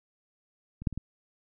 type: clicks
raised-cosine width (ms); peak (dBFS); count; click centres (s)
5; -28 / -12 / -26 / -21; 4; 0.82 / 0.872 / 0.927 / 0.976
effects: none